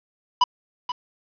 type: tone with echo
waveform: square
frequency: 987.8 Hz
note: B5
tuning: in tune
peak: -14 dBFS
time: 0.41-0.44 s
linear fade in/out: 5 ms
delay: 480 ms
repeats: 1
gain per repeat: -11 dB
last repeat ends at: 0.92 s
effects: resampled to 11025 Hz + 7-bit